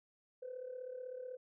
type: tone with amplitude modulation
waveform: sine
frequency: 506 Hz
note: B4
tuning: 42 cents sharp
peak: -39 dBFS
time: 0.42-1.37 s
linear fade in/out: 10 ms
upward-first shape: sine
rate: 36 Hz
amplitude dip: 70%
effects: tanh soft clip ceiling -37 dBFS